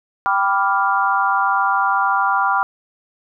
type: chord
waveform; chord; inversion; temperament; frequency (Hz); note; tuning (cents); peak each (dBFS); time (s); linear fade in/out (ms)
sine; G dominant seventh; none; equal; 784 / 987.8 / 1174.7 / 1396.9; G5 / B5 / D6 / F6; 0 / 0 / 0 / 0; -20; 0.26-2.63; 0
effects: none